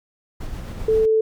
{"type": "noise with tremolo", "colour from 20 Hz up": "brown", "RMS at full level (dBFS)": -29, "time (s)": [0.4, 1.06], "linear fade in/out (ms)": 10, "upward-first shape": "sine", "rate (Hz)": 7.7, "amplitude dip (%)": 30}
{"type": "tone", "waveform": "sine", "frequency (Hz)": 440, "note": "A4", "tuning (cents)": 0, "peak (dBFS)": -14, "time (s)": [0.88, 1.21], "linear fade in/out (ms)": 5}
{"effects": []}